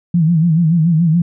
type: tone with vibrato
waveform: sine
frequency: 164.81 Hz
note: E3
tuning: in tune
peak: -9 dBFS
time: 0.14-1.22 s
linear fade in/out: 5 ms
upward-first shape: sine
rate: 7 Hz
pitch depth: 110 cents each way
effects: none